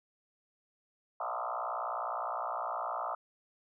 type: tone with frequency modulation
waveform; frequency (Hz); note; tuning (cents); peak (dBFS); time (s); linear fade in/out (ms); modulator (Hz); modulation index
sine; 963; B5; -44; -33; 1.2-3.15; 5; 59.6; 5.8
effects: none